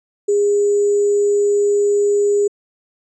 sine tone with sample-and-hold, 408.7 Hz, G#4, 28 cents flat, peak -12 dBFS, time 0.28-2.48 s, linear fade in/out 10 ms, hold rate 7350 Hz, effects resampled to 24000 Hz

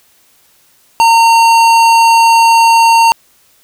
sine tone with hard clipping, 916 Hz, A#5, 31 cents flat, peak -6 dBFS, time 1-3.12 s, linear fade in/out 0 ms, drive 16 dB, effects white hiss -50 dBFS RMS until 3.63 s

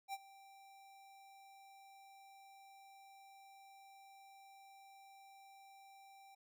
square tone with ADSR envelope, 784 Hz, G5, in tune, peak -40 dBFS, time 0.08-6.35 s, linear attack 53 ms, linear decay 39 ms, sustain -19 dB, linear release 8 ms, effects MP3 96 kbps

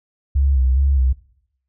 sine tone with vibrato, 66.7 Hz, C2, 34 cents sharp, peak -13 dBFS, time 0.35-1.13 s, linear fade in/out 10 ms, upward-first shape square, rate 2.4 Hz, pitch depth 58 cents each way, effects noise-tail reverb RT60 0.7 s tail -19 dB re dry

